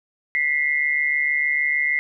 sine tone pair together, 1975.5 / 2122 Hz, B6 / C7, 0 / +24 cents, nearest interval minor second, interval 124 cents, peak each -21 dBFS, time 0.35-1.99 s, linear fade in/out 0 ms, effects none

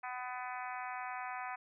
harmonic tone, 250.6 Hz, B3, 25 cents sharp, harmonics 3 / 4 / 5 / 6 / 7 / 8 / 9 / 10, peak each -43 / -45 / -47 / -49 / -50 / -51 / -52 / -53 dBFS, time 0.03-1.56 s, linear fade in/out 10 ms, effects none

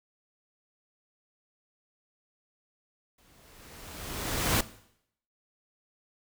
pink noise with exponential growth, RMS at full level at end -24 dBFS, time 3.18-4.61 s, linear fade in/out 5 ms, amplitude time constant 310 ms, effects noise-tail reverb RT60 0.7 s tail -17 dB re dry

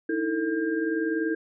sine tone cluster, 304.6 / 324.9 / 447.9 / 1603 Hz, D#4 / E4 / A4 / G6, -37 / -25 / +31 / +38 cents, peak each -34 / -26 / -30 / -33 dBFS, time 0.09-1.35 s, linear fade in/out 5 ms, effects none

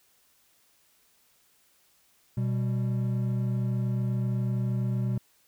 triangle tone pair together, 123.27 / 196 Hz, B2 / G3, -3 / 0 cents, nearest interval minor sixth, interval 803 cents, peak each -24 / -30 dBFS, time 2.37-5.18 s, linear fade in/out 5 ms, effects white hiss -65 dBFS RMS until 5.47 s

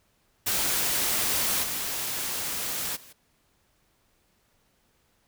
white noise with level steps, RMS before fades -26 / -31 / -50 dBFS, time 0.46-3.13 s, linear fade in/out 10 ms, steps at 1.62 / 2.95 s, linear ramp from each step 20 ms, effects pink hiss -68 dBFS RMS until 5.27 s

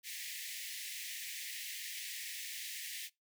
pink high-pass noise, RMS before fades -44 dBFS, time 0.03-3.1 s, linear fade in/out 50 ms, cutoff 1800 Hz, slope 96 dB/octave, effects noise-tail reverb RT60 0.2 s tail -23 dB re dry

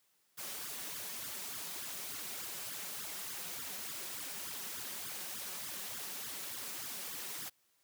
white noise with flanger, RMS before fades -43 dBFS, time 0.37-7.5 s, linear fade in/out 20 ms, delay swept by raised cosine 0.58 to 5.48 ms, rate 3.4 Hz, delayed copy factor +0.95, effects white hiss -74 dBFS RMS until 7.83 s + high-pass 100 Hz 12 dB/octave

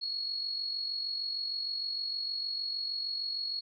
sine tone with amplitude modulation, 4332 Hz, C#8, 41 cents flat, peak -30 dBFS, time 0.01-3.61 s, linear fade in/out 20 ms, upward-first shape sine, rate 46.5 Hz, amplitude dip 50%, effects none

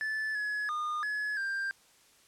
triangle tone with pitch steps, 1744 / 1693 / 1219 / 1698 / 1587 Hz, A6 / G#6 / D#6 / G#6 / G6, -16 / +33 / -36 / +38 / +21 cents, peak -29 dBFS, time 0.01-1.71 s, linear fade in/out 0 ms, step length 340 ms, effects white hiss -62 dBFS RMS until 2.27 s + low-pass 10000 Hz 12 dB/octave

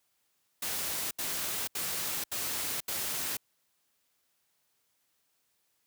white noise bursts, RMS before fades -34 dBFS, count 5, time 0.62-3.37 s, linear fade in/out 5 ms, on 490 ms, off 75 ms, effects white hiss -75 dBFS RMS until 5.86 s + high-pass 60 Hz 12 dB/octave

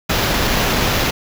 pink noise with sample-and-hold, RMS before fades -17 dBFS, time 0.09-1.11 s, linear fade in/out 10 ms, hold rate 8820 Hz, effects none

